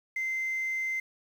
sine tone, 2076 Hz, C7, 14 cents flat, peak -27 dBFS, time 0.16-1 s, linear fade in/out 5 ms, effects tanh soft clip ceiling -26 dBFS + 9-bit

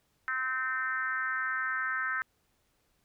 sine tone with frequency modulation, 1554 Hz, G6, 16 cents flat, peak -29 dBFS, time 0.28-2.22 s, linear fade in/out 0 ms, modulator 261 Hz, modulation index 1.2, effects pink hiss -73 dBFS RMS until 3.04 s

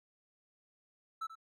triangle tone with echo, 1318.5 Hz, E6, in tune, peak -34 dBFS, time 1.21-1.27 s, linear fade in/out 10 ms, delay 85 ms, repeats 1, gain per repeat -12 dB, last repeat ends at 1.355 s, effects none

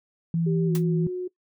sine tone with vibrato, 165.1 Hz, E3, 3 cents sharp, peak -21 dBFS, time 0.34-1.07 s, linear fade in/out 2 ms, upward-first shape triangle, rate 4.4 Hz, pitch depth 21 cents each way
sine tone with pitch glide, 392 to 363.6 Hz, G4 to F#4, 0 to -30 cents, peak -27 dBFS, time 0.46-1.28 s, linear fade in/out 10 ms, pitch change -130 cents, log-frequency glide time 0.67-0.72 s
white noise with exponential decay, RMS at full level -31 dBFS, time 0.75-0.84 s, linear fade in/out 1 ms, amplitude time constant 18 ms
effects noise-tail reverb RT60 0.1 s tail -20 dB re dry

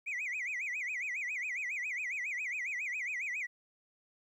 sine tone with vibrato, 2217 Hz, C#7, in tune, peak -32 dBFS, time 0.06-3.47 s, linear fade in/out 20 ms, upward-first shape sine, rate 7.3 Hz, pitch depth 240 cents each way, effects tanh soft clip ceiling -33 dBFS + 12-bit

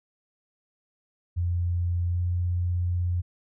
sine tone with pitch glide, 87.31 to 88.38 Hz, F2 to F2, 0 to +21 cents, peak -23 dBFS, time 1.36-3.22 s, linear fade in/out 20 ms, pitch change +21 cents, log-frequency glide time 2.11-2.19 s, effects none

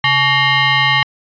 sine tone with frequency modulation, 135.6 Hz, C#3, 38 cents flat, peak -10 dBFS, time 0.04-1.03 s, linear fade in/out 2 ms, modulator 993 Hz, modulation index 3, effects resampled to 11025 Hz

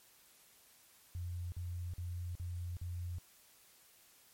sine tone bursts, 87.7 Hz, F2, 8 cents sharp, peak -38 dBFS, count 5, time 1.15-3.184 s, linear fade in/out 0 ms, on 370 ms, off 46 ms, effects white hiss -64 dBFS RMS until 4.33 s + MP3 64 kbps

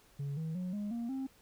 sine tone with pitch steps, 141 / 160.11 / 181.8 / 206.4 / 234.4 / 266.2 Hz, C#3 / D#3 / F#3 / G#3 / A#3 / C4, +30 / +50 / -30 / -10 / +10 / +30 cents, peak -32 dBFS, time 0.19-1.27 s, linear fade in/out 10 ms, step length 180 ms, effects tanh soft clip ceiling -34 dBFS + pink hiss -64 dBFS RMS until 1.41 s

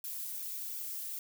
violet noise with flanger, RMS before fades -40 dBFS, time 0.04-1.19 s, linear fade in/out 2 ms, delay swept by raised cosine 0.99 to 4.79 ms, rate 2.7 Hz, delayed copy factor -0.7, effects none

